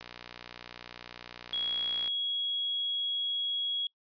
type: click train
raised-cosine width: 0.2 ms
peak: -25 dBFS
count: 125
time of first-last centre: 0.01-2.077 s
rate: 60 Hz
type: tone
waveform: sine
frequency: 3322 Hz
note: G#7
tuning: in tune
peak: -29 dBFS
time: 1.53-3.87 s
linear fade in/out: 2 ms
effects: noise-tail reverb RT60 0.1 s tail -25 dB re dry + resampled to 11025 Hz